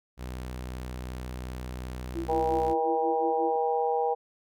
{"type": "tone", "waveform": "sawtooth", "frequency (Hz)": 62.7, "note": "B1", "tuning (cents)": 27, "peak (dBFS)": -31, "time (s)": [0.17, 2.75], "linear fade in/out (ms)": 50}
{"type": "tone with tremolo", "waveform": "sine", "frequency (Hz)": 333.8, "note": "E4", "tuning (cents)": 22, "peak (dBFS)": -29, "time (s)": [2.15, 3.56], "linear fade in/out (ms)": 2, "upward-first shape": "sine", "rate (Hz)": 5.6, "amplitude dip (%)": 95}
{"type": "harmonic tone", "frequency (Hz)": 159.8, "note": "D#3", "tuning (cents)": 47, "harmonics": [3, 4, 5, 6], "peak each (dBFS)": [-27, -36, -27, -37], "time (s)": [2.28, 4.15], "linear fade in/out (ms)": 20}
{"effects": []}